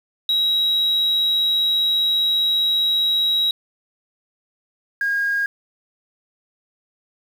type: tone pair in turn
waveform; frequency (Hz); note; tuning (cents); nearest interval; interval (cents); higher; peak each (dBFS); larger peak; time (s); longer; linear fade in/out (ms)
sine; 3845 / 1627.9; B7 / G#6; -47 / -35; octave + minor third; 1488; first; -14 / -17; first; 0.29-3.51 / 5.01-5.46; first; 2
effects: tanh soft clip ceiling -14 dBFS + 7-bit